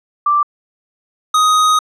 sine / square tone pair in turn, 1174.7 / 1251 Hz, D6 / D#6, 0 / +9 cents, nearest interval minor second, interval 109 cents, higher second, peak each -10 dBFS, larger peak neither, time 0.26-0.43 / 1.34-1.79 s, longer second, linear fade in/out 5 ms, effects low-pass 9000 Hz 12 dB/octave

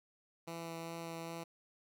10% pulse tone with vibrato, 166.2 Hz, E3, 15 cents sharp, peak -34 dBFS, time 0.47-1.44 s, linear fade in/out 10 ms, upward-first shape sine, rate 2.5 Hz, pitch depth 10 cents each way, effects none

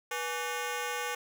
15% pulse ring-modulated tone, 662 Hz, E5, 7 cents sharp, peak -23 dBFS, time 0.11-1.15 s, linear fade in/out 5 ms, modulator 175 Hz, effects none

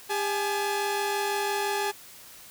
sawtooth tone pair together, 402.2 / 850.3 Hz, G4 / G#5, +44 / +41 cents, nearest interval octave + minor second, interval 1297 cents, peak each -25 dBFS, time 0.09-1.92 s, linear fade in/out 20 ms, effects white hiss -48 dBFS RMS until 2.5 s

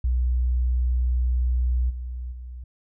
sine tone with level steps, 61.74 Hz, B1, in tune, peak -19 / -29 / -34 dBFS, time 0.04-2.64 s, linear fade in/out 5 ms, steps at 1.89 / 2.31 s, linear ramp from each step 20 ms, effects none

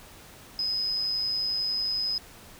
sine tone with amplitude modulation, 5050 Hz, D#8, 25 cents sharp, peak -24 dBFS, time 0.59-2.18 s, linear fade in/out 2 ms, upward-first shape sine, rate 111 Hz, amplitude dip 35%, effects pink hiss -49 dBFS RMS until 2.59 s

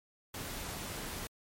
pink noise, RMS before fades -41 dBFS, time 0.34-1.27 s, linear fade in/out 2 ms, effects MP3 64 kbps

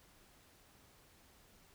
silence, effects pink hiss -65 dBFS RMS until 1.74 s

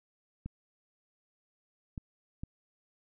clicks, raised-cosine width 5 ms, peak -26 dBFS, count 3, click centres 0.46 / 1.978 / 2.435 s, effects none

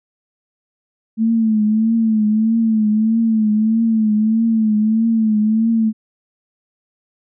sine tone with vibrato, 220 Hz, A3, in tune, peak -12 dBFS, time 1.17-5.93 s, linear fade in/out 50 ms, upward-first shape triangle, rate 1.6 Hz, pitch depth 76 cents each way, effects none

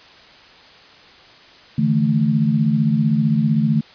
sine chord, D suspended second, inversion none, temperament equal with one note detuned, 146.83 / 162.36 / 220 Hz, D3 / E3 / A3, 0 / -26 / 0 cents, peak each -19 / -20 / -17 dBFS, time 1.78-3.81 s, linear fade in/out 5 ms, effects white hiss -45 dBFS RMS until 3.94 s + resampled to 11025 Hz

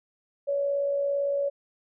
sine tone with amplitude modulation, 564 Hz, C#5, 30 cents sharp, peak -22 dBFS, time 0.47-1.5 s, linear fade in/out 20 ms, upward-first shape sine, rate 57.7 Hz, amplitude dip 35%, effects none

